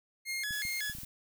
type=tone with vibrato; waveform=sawtooth; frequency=1900 Hz; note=A#6; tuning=33 cents sharp; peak=-30 dBFS; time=0.25-0.94 s; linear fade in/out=50 ms; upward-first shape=square; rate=2.7 Hz; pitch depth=200 cents each way
type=clicks; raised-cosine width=5 ms; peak=-35 dBFS; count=6; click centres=0.508 / 0.652 / 0.898 / 0.951 / 0.985 / 1.034 s
type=noise; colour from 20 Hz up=blue; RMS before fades=-45 dBFS; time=0.52-1.05 s; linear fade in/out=5 ms
effects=none